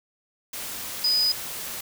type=tone in noise; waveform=sine; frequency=4978 Hz; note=D#8; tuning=in tune; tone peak=-19 dBFS; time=1.04-1.32 s; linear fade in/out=5 ms; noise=white; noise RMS=-34 dBFS; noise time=0.53-1.81 s; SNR=+12 dB; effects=none